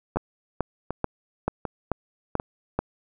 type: two click trains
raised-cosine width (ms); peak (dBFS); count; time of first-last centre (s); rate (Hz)
1; -14 / -9; 4 / 7; 0.16-2.399 / 0.17-2.79; 1.34 / 2.29
effects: none